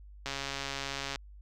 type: click train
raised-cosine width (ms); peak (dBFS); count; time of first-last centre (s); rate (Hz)
0.2; -18; 125; 0.26-1.159; 138
effects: added 50 Hz sine -48 dBFS peak until 1.41 s